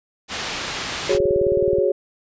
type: low-pass noise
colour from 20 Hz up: white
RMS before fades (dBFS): -28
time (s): 0.28-1.19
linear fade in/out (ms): 50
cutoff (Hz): 4400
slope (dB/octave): 12
type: chord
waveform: sine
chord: F# suspended second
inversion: none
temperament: equal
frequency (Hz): 370 / 415.3 / 554.4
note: F#4 / G#4 / C#5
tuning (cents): 0 / 0 / 0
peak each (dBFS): -20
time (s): 1.09-1.92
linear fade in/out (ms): 5
type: click train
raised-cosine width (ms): 5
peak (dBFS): -18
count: 13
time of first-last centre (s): 1.15-1.785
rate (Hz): 18.9
effects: resampled to 16000 Hz